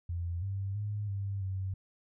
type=tone with pitch steps; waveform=sine; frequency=86.2 / 97.8 / 104 / 99 / 95.2 Hz; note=F2 / G2 / G#2 / G2 / F#2; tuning=-22 / -4 / +3 / +18 / +50 cents; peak=-32 dBFS; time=0.09-1.74 s; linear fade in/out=5 ms; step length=330 ms; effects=none